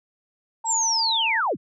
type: tone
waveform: sine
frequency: 902 Hz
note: A5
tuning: 43 cents sharp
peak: -26 dBFS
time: 0.64-1.41 s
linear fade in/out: 10 ms
type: linear sweep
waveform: sine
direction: down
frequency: 7830 to 77.4 Hz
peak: -20 dBFS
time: 0.65-1.57 s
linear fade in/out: 50 ms
effects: none